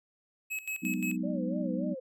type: tone with tremolo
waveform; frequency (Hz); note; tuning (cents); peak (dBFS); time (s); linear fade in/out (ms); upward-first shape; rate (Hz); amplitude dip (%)
square; 2569; E7; -45; -33; 0.5-1.17; 20; square; 5.7; 80
type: chord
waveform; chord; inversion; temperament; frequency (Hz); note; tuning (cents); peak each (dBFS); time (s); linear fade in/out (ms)
sine; G# minor seventh; third; equal; 185 / 207.7 / 246.9 / 311.1; F#3 / G#3 / B3 / D#4; 0 / 0 / 0 / 0; -34 / -38 / -34 / -36; 0.82-1.95; 20
type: tone with vibrato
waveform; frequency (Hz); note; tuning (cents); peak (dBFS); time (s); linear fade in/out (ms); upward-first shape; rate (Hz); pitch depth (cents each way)
sine; 552; C#5; -7; -37; 1.23-2; 10; sine; 3.5; 160
effects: none